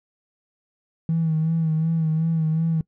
triangle tone with vibrato, 160.9 Hz, E3, 42 cents flat, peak -15 dBFS, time 1.09-2.81 s, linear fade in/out 2 ms, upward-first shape sine, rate 2.7 Hz, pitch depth 43 cents each way, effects noise-tail reverb RT60 0.1 s tail -26 dB re dry + tanh soft clip ceiling -16 dBFS

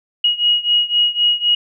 sine beating tone pair, 2892 / 2895.9 Hz, F#7 / F#7, -40 / -38 cents, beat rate 3.9 Hz, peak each -15 / -17 dBFS, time 0.24-1.55 s, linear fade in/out 5 ms, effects none

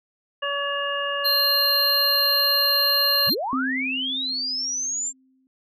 harmonic tone, 567 Hz, C#5, 39 cents sharp, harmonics 1 / 2 / 3 / 5, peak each -29 / -29 / -29 / -29 dBFS, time 0.42-3.3 s, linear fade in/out 10 ms
square tone, 4186 Hz, C8, in tune, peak -19 dBFS, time 1.24-3.35 s, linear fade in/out 20 ms
sine linear sweep, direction up, 45.94 to 7420 Hz, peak -24 dBFS, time 3.26-5.13 s, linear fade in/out 50 ms
sine tone with exponential decay, 261.6 Hz, C4, in tune, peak -22 dBFS, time 3.53-5.47 s, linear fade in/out 0 ms, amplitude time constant 420 ms
effects none

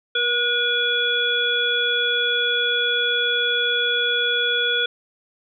harmonic tone with a mistuned harmonic, 483.6 Hz, B4, 36 cents flat, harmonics 1 / 3 / 5 / 7, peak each -27 / -22 / -31 / -21 dBFS, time 0.15-4.86 s, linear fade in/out 5 ms, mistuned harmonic 1, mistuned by -18 cents, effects none

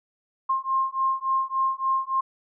sine beating tone pair, 1061 / 1064.5 Hz, C6 / C6, +24 / +30 cents, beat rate 3.5 Hz, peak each -25 dBFS, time 0.49-2.21 s, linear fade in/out 10 ms, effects none

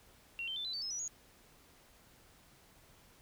sine tone with pitch steps, 2741 / 3112 / 3534 / 4013 / 4557 / 5174 / 5875 / 6672 Hz, F7 / G7 / A7 / B7 / C#8 / E8 / F#8 / G#8, -33 / -13 / +7 / +27 / +47 / -33 / -13 / +7 cents, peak -37 dBFS, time 0.39-1.078 s, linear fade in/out 0 ms, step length 86 ms, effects pink hiss -63 dBFS RMS until 3.21 s

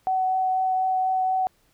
sine tone with vibrato, 751 Hz, F#5, 26 cents sharp, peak -20 dBFS, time 0.07-1.47 s, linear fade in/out 0 ms, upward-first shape triangle, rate 4.1 Hz, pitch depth 10 cents each way, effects pink hiss -64 dBFS RMS until 1.73 s

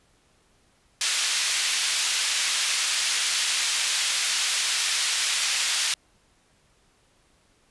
pink band-pass noise, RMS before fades -25 dBFS, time 1.01-5.94 s, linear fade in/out 2 ms, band 2500 to 8700 Hz, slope 12 dB/octave, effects pink hiss -63 dBFS RMS until 7.7 s + resampled to 24000 Hz

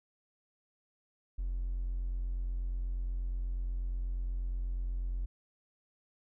triangle tone with hard clipping, 44.16 Hz, F1, 20 cents sharp, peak -32 dBFS, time 1.38-5.26 s, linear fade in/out 10 ms, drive 3 dB, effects none

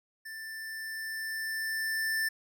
square tone with level ramp, 1773 Hz, A6, 13 cents sharp, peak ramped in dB -41 to -28 dBFS, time 0.25-2.29 s, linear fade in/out 10 ms, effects none

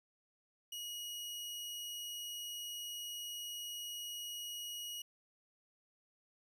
sawtooth tone, 2900 Hz, F#7, 35 cents flat, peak -39 dBFS, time 0.72-5.02 s, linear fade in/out 5 ms, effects none

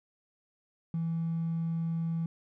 triangle tone with hard clipping, 165.1 Hz, E3, 3 cents sharp, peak -29 dBFS, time 0.94-2.26 s, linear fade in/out 2 ms, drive 3 dB, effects none

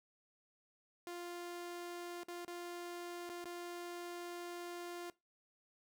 sawtooth tone with dropouts, 349.2 Hz, F4, in tune, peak -40 dBFS, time 1.07-5.1 s, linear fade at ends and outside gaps 1 ms, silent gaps 2.234-2.283 / 2.449-2.479 / 3.293-3.298 / 3.443-3.455 s, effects noise-tail reverb RT60 0.2 s tail -19 dB re dry

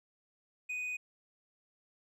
sine tone with tanh clipping, 2489 Hz, D#7, in tune, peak -36 dBFS, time 0.69-0.97 s, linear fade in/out 10 ms, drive 4 dB, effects none

